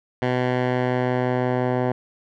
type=tone with low-pass filter sweep; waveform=10% pulse; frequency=125.7 Hz; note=B2; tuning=31 cents sharp; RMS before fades=-22 dBFS; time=0.22-1.92 s; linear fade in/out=2 ms; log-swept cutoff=2400 to 1200 Hz; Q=0.93; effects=none